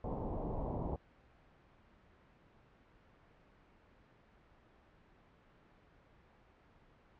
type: low-pass noise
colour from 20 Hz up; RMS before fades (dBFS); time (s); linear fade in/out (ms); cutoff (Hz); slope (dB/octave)
pink; -39; 0.04-0.96; 2; 960; 48
effects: pink hiss -65 dBFS RMS until 7.19 s + low-pass 2000 Hz 12 dB/octave